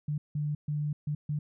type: tone bursts at uneven times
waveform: sine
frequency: 148.5 Hz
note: D3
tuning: 20 cents sharp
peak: -28 dBFS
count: 5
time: 0.08-0.18 / 0.35-0.55 / 0.68-0.93 / 1.07-1.15 / 1.29-1.39 s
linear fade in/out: 5 ms
effects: none